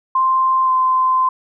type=tone with pitch glide; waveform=sine; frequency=1046.5 to 1034.5 Hz; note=C6 to C6; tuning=0 to -20 cents; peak=-12 dBFS; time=0.15-1.29 s; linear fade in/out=5 ms; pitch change=-20 cents; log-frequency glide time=0.64-0.7 s; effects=none